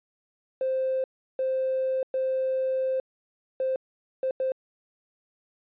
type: tone bursts at uneven times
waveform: triangle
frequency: 523.3 Hz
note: C5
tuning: in tune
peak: -20 dBFS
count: 6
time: 0.61-1.04 / 1.39-2.03 / 2.14-3 / 3.6-3.76 / 4.23-4.31 / 4.4-4.52 s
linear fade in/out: 2 ms
effects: tanh soft clip ceiling -21 dBFS + resampled to 8000 Hz